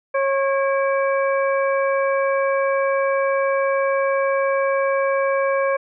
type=harmonic tone with a mistuned harmonic; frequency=546 Hz; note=C#5; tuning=26 cents flat; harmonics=1 / 2 / 3 / 4; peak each=-18 / -24 / -28 / -30 dBFS; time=0.14-5.77 s; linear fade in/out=10 ms; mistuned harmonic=4; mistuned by=+92 cents; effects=none